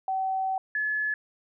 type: tone pair in turn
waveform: sine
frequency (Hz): 763 / 1712.9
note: G5 / A6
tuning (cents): -47 / -47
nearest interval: octave + major second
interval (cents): 1400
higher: second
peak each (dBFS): -25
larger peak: neither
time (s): 0.08-0.58 / 0.75-1.14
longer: first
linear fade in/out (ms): 2
effects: none